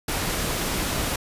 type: noise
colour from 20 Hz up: pink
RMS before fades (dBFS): -26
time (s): 0.08-1.16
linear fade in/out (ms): 5
effects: resampled to 32000 Hz